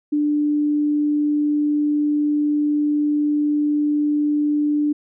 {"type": "tone", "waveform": "sine", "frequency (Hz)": 296, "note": "D4", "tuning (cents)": 14, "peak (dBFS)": -16, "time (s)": [0.12, 4.93], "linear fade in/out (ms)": 10, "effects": []}